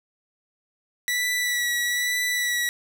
sawtooth tone with vibrato, 1954 Hz, B6, 19 cents flat, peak -19 dBFS, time 1.08-2.69 s, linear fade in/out 0 ms, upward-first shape sine, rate 1.1 Hz, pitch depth 21 cents each way, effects none

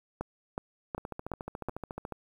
two click trains, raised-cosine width 1 ms, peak -23 / -19 dBFS, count 17 / 5, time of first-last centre 0.98-2.123 / 0.21-1.686 s, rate 14 / 2.71 Hz, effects 9-bit

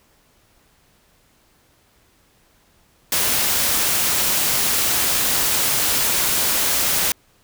white noise, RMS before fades -19 dBFS, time 3.12-7.12 s, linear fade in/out 2 ms, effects pink hiss -58 dBFS RMS until 7.43 s

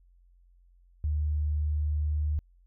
sine tone, 75.2 Hz, D2, 42 cents sharp, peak -25 dBFS, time 1.04-2.39 s, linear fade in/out 0 ms, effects added 44 Hz sine -57 dBFS peak until 2.66 s

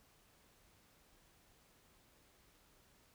silence, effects pink hiss -69 dBFS RMS until 3.14 s

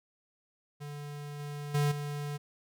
square tone with level steps, 145.8 Hz, D3, 12 cents flat, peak -40 / -38 / -26 / -35 dBFS, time 0.8-2.38 s, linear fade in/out 20 ms, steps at 1.39 / 1.74 / 1.91 s, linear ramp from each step 10 ms, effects none

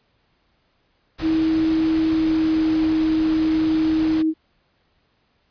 pink noise, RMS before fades -33 dBFS, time 1.18-4.23 s, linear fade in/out 20 ms
sine tone with pitch glide, 319.7 to 316.6 Hz, D#4 to D#4, +47 to +30 cents, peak -16 dBFS, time 1.21-4.34 s, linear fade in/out 50 ms, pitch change -17 cents, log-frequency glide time 2.01-2.72 s
effects pink hiss -65 dBFS RMS until 5.5 s + resampled to 11025 Hz

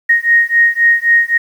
sine beating tone pair, 1864.7 / 1868.5 Hz, A#6 / A#6, 0 / +4 cents, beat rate 3.8 Hz, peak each -11 dBFS, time 0.09-1.38 s, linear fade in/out 10 ms, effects 7-bit

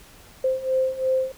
sine beating tone pair, 520 / 522.9 Hz, C5 / C5, -11 / -1 cents, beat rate 2.9 Hz, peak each -25 / -22 dBFS, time 0.44-1.32 s, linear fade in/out 5 ms, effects pink hiss -49 dBFS RMS until 1.37 s

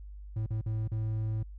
triangle tone with dropouts, 109.3 Hz, A2, 11 cents flat, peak -27 dBFS, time 0.36-1.43 s, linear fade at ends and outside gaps 5 ms, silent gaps 0.463-0.505 / 0.613-0.66 / 0.878-0.916 s, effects added 50 Hz sine -42 dBFS peak until 1.58 s

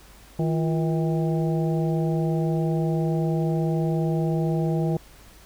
harmonic tone with a mistuned harmonic, 160 Hz, D#3, 49 cents sharp, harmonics 1 / 2 / 3 / 4 / 5, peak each -22 / -28 / -32 / -34 / -36 dBFS, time 0.39-4.97 s, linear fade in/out 2 ms, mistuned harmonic 2, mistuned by +120 cents, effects added 50 Hz sine -51 dBFS peak until 5.45 s + pink hiss -51 dBFS RMS until 5.45 s

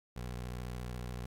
20% pulse tone with vibrato, 61.2 Hz, B1, 15 cents flat, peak -34 dBFS, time 0.16-1.26 s, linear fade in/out 5 ms, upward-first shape sine, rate 14 Hz, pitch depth 50 cents each way, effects AAC 64 kbps

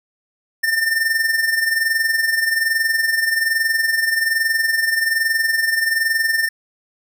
square tone with amplitude modulation, 1800 Hz, A6, 39 cents sharp, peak -14 dBFS, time 0.63-6.49 s, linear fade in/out 10 ms, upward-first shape sine, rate 21.2 Hz, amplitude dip 60%, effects none

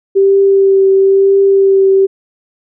sine tone with vibrato, 390 Hz, G4, 9 cents flat, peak -5 dBFS, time 0.15-2.07 s, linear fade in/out 20 ms, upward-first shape triangle, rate 1 Hz, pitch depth 18 cents each way, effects none

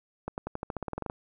accelerating click train, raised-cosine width 1 ms, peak -19 dBFS, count 14, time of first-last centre 0.28-1.099 s, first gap 99 ms, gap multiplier 0.92, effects none

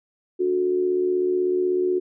sine tone with amplitude modulation, 365.1 Hz, F#4, 23 cents flat, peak -16 dBFS, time 0.39-2 s, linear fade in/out 20 ms, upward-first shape sine, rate 76.2 Hz, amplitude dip 60%, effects none

